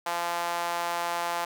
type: tone with high-pass filter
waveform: sawtooth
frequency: 171.9 Hz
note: F3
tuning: 27 cents flat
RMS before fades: -30 dBFS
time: 0.06-1.45 s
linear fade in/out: 5 ms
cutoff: 820 Hz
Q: 2.4
effects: none